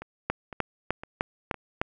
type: two click trains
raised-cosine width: 0.5 ms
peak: -10 / -23 dBFS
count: 6 / 4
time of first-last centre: 0.3-1.815 / 0.02-1.543 s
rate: 3.3 / 1.97 Hz
effects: none